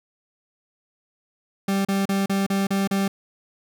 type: tone bursts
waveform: 40% pulse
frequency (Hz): 196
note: G3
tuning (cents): 0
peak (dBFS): -19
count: 7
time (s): 1.68-3.08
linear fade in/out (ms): 5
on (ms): 170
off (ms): 35
effects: none